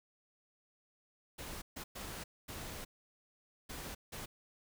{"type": "noise bursts at uneven times", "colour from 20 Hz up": "pink", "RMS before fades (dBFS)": -45, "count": 6, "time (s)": [[1.38, 1.62], [1.76, 1.84], [1.95, 2.24], [2.48, 2.85], [3.69, 3.95], [4.12, 4.26]], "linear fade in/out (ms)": 10, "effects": []}